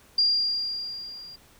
sine tone with level ramp, 4788 Hz, D8, 33 cents sharp, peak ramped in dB -17 to -41 dBFS, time 0.18-1.36 s, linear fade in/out 5 ms, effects pink hiss -56 dBFS RMS until 1.59 s

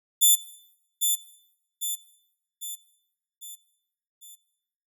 5% pulse tone with echo, 3520 Hz, A7, in tune, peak -7 dBFS, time 0.21-0.36 s, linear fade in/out 20 ms, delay 800 ms, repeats 5, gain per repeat -6 dB, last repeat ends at 4.36 s, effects noise-tail reverb RT60 0.8 s tail -18 dB re dry

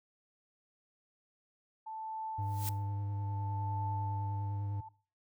sine tone with tremolo, 880 Hz, A5, in tune, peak -36 dBFS, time 1.86-4.89 s, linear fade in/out 10 ms, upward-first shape triangle, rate 0.62 Hz, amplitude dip 85%
triangle tone with vibrato, 101.4 Hz, G#2, 41 cents flat, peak -32 dBFS, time 2.38-4.81 s, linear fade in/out 10 ms, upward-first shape square, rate 9.9 Hz, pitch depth 15 cents each way
blue noise with exponential growth, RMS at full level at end -36 dBFS, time 2.42-2.69 s, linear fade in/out 0 ms, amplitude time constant 57 ms
effects noise-tail reverb RT60 0.4 s tail -20 dB re dry

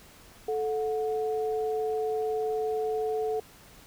sine tone pair together, 436.9 / 729 Hz, A4 / F#5, -12 / -26 cents, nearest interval major sixth, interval 886 cents, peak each -27 / -34 dBFS, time 0.48-3.4 s, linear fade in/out 5 ms, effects pink hiss -53 dBFS RMS until 3.86 s

